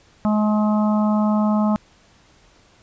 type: harmonic tone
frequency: 211.9 Hz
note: G#3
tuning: 35 cents sharp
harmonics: 1 / 3 / 4 / 5 / 6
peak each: -16 / -26 / -28 / -30 / -32 dBFS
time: 0.25-1.76 s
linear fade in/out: 0 ms
effects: pink hiss -54 dBFS RMS until 2.82 s + resampled to 16000 Hz